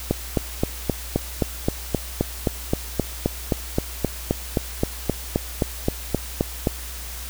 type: click train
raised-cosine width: 2 ms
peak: -5 dBFS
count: 26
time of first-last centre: 0.11-6.672 s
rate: 3.81 Hz
effects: added 60 Hz sine -34 dBFS peak until 7.29 s + white hiss -36 dBFS RMS until 7.29 s